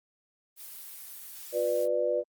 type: noise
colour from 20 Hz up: blue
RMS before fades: -44 dBFS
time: 0.56-1.88 s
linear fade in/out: 50 ms
type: chord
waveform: sine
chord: B diminished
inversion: second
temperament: just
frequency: 355.6 / 493.9 / 592.7 Hz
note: F4 / B4 / D5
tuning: +31 / 0 / +16 cents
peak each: -34 / -28 / -28 dBFS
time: 1.52-2.24 s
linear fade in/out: 50 ms
effects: Opus 32 kbps